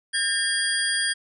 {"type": "tone cluster", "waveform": "sine", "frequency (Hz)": [1610, 1807, 3268, 4819, 9160], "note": ["G6", "A6", "G#7", "D8", "D9"], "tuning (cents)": [46, 46, -29, 44, -44], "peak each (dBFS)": -28, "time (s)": [0.13, 1.14], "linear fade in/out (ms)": 20, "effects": []}